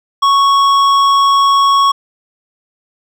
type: tone with hard clipping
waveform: sine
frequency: 1108.7 Hz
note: C#6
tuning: in tune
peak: -9 dBFS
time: 0.22-1.92 s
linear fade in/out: 10 ms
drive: 10 dB
effects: none